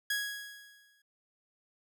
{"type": "tone with exponential decay", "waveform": "sawtooth", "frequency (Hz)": 1661.2, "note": "G#6", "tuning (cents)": 0, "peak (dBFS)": -25, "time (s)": [0.1, 1.02], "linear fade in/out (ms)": 5, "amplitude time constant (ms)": 200, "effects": []}